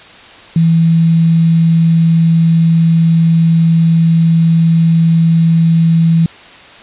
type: tone with quantisation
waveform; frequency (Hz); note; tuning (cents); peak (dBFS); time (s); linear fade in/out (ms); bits
sine; 164.81; E3; 0; -6; 0.56-6.26; 2; 5
effects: white hiss -36 dBFS RMS until 6.82 s + resampled to 8000 Hz